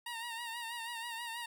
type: tone with vibrato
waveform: 15% pulse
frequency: 932.3 Hz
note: A#5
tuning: in tune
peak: -33 dBFS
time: 0.06-1.46 s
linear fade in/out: 5 ms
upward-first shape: sine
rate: 6.2 Hz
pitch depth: 54 cents each way
effects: none